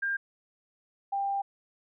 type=tone pair in turn; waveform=sine; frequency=1600 / 793.6 Hz; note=G6 / G5; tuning=+35 / +21 cents; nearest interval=octave; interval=1214 cents; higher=first; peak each=-27 dBFS; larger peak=neither; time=0.02-0.17 / 1.12-1.42 s; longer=second; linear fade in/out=10 ms; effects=none